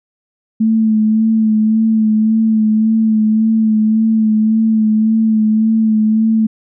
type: tone with vibrato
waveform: sine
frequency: 219.1 Hz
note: A3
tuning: 7 cents flat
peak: -9 dBFS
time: 0.6-6.47 s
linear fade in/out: 10 ms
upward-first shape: sine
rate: 1.8 Hz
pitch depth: 28 cents each way
effects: none